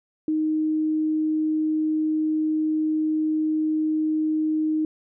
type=tone; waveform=sine; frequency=311.1 Hz; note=D#4; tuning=in tune; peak=-20 dBFS; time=0.28-4.85 s; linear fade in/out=2 ms; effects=none